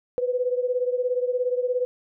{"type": "beating tone pair", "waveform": "sine", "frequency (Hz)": [493.9, 510.9], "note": ["B4", "C5"], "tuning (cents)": [0, -41], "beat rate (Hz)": 17, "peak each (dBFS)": [-23, -27], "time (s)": [0.18, 1.85], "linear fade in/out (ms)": 0, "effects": []}